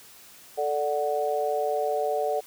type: chord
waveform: sine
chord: D major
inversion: second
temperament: equal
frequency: 440 / 587.3 / 740 Hz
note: A4 / D5 / F#5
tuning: 0 / 0 / 0 cents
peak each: -28 dBFS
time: 0.57-2.41 s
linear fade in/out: 20 ms
effects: white hiss -50 dBFS RMS until 2.46 s + high-pass 60 Hz 12 dB/octave